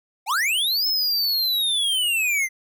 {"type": "linear two-way sweep", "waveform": "square", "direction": "up then down", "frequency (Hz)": [697, 5260, 2030], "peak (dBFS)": -20, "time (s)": [0.26, 2.49], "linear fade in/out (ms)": 50, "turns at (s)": 0.87, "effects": []}